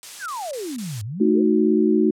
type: noise bursts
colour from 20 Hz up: blue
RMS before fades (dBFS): -32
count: 4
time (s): 0.03-1.013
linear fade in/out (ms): 0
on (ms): 230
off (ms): 21
type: exponential two-way sweep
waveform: sine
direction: down then up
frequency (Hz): 1760 to 99.1 to 574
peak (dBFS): -27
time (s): 0.19-1.43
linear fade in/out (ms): 50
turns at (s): 1.03
type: chord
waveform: sine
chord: D# diminished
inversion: second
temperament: equal with one note detuned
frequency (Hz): 220 / 311.1 / 368.7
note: A3 / D#4 / F#4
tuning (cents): 0 / 0 / -6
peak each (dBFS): -19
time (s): 1.2-2.11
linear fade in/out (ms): 10
effects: low-pass 8000 Hz 12 dB/octave